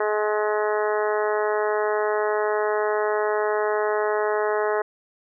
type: harmonic tone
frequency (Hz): 211.7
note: G#3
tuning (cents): +33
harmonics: 2 / 3 / 4 / 5 / 6 / 7 / 8 / 9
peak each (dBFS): -23 / -27 / -29 / -31 / -33 / -34 / -35 / -36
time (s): 0-4.82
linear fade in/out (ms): 5
effects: none